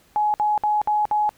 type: tone bursts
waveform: sine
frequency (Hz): 842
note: G#5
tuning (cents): +24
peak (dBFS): -17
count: 5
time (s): 0.16-1.292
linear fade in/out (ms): 0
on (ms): 180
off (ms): 58
effects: pink hiss -57 dBFS RMS until 1.37 s